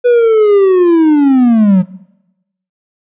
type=linear sweep; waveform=triangle; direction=down; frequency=493.9 to 177.2 Hz; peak=-3 dBFS; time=0.04-1.83 s; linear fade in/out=20 ms; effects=noise-tail reverb RT60 0.9 s tail -19 dB re dry + resampled to 8000 Hz